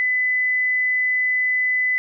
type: tone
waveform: sine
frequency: 2006 Hz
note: B6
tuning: 26 cents sharp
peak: -17 dBFS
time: 0-1.98 s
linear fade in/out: 0 ms
effects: none